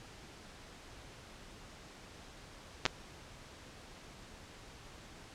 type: clicks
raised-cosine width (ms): 0.2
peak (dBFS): -10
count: 2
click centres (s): 2.854 / 2.862
effects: pink hiss -53 dBFS RMS until 5.34 s + low-pass 7000 Hz 12 dB/octave